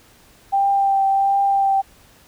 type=tone with vibrato; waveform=sine; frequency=787 Hz; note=G5; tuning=7 cents sharp; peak=-14 dBFS; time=0.52-1.82 s; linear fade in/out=20 ms; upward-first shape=triangle; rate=1.4 Hz; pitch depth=18 cents each way; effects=pink hiss -51 dBFS RMS until 2.27 s